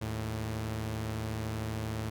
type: tone pair together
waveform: sawtooth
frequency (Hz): 77.85 / 110.1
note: D#2 / A2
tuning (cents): +2 / +2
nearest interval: tritone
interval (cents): 600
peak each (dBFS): -36 / -30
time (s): 0.01-2.1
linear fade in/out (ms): 10
effects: none